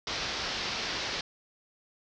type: low-pass noise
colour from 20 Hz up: white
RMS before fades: -34 dBFS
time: 0.07-1.21 s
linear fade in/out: 2 ms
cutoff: 5500 Hz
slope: 48 dB/octave
effects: none